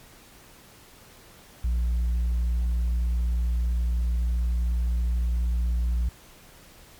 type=tone with tanh clipping; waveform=triangle; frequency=59.3 Hz; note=A#1; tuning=30 cents sharp; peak=-22 dBFS; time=1.64-6.09 s; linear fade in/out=5 ms; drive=7 dB; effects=pink hiss -51 dBFS RMS until 6.99 s + MP3 96 kbps